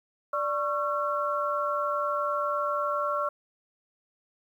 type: tone cluster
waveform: sine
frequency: 587 / 1104 / 1356 Hz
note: D5 / C#6 / E6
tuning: -1 / -7 / +49 cents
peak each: -30 dBFS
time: 0.33-3.29 s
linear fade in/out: 5 ms
effects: 10-bit